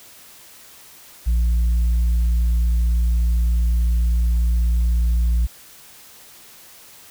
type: tone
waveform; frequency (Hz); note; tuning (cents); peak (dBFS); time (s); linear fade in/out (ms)
sine; 58.27; A#1; 0; -12; 1.26-5.47; 20
effects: tanh soft clip ceiling -14 dBFS + white hiss -45 dBFS RMS until 7.1 s